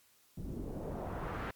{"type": "noise with low-pass filter sweep", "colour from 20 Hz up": "pink", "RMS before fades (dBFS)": -40, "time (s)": [0.37, 1.51], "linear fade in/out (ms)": 5, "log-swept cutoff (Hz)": [220, 1900], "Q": 1.3, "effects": ["white hiss -67 dBFS RMS until 1.55 s", "MP3 96 kbps"]}